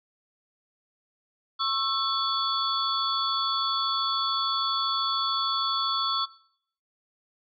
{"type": "tone cluster", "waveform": "sine", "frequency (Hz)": [1094, 1327, 3431, 4463], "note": ["C#6", "E6", "A7", "C#8"], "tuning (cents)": [-23, 11, -44, 11], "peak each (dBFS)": [-31, -29, -30, -31], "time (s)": [1.59, 6.26], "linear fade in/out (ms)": 20, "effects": ["noise-tail reverb RT60 0.6 s tail -17 dB re dry"]}